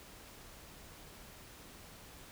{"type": "silence", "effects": ["pink hiss -54 dBFS RMS until 2.31 s"]}